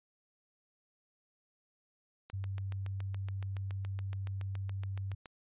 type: click train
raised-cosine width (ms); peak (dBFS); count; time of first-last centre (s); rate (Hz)
0.3; -31; 22; 2.3-5.258; 7.1
type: tone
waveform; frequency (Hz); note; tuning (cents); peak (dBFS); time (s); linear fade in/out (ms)
sine; 97.2; G2; -14; -35; 2.33-5.15; 10
effects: resampled to 8000 Hz